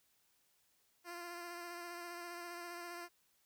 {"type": "tone with vibrato", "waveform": "10% pulse", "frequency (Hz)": 346.9, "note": "F4", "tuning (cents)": -12, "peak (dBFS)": -37, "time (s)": [1.04, 3.09], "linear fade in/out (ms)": 50, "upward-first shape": "sine", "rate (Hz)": 15, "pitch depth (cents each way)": 21, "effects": ["white hiss -75 dBFS RMS until 3.45 s"]}